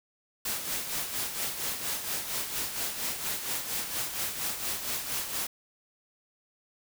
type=noise with tremolo; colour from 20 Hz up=white; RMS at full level=-31 dBFS; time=0.45-5.47 s; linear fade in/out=5 ms; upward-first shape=sine; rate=4.3 Hz; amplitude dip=55%; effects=none